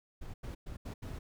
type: noise bursts at uneven times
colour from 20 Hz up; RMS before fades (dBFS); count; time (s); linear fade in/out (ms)
brown; -42; 5; 0.21-0.34 / 0.43-0.55 / 0.66-0.77 / 0.85-0.94 / 1.02-1.19; 10
effects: none